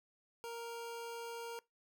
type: tone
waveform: 25% pulse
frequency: 466.2 Hz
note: A#4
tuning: in tune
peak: -39 dBFS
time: 0.44-1.59 s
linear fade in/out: 0 ms
effects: noise-tail reverb RT60 0.2 s tail -23 dB re dry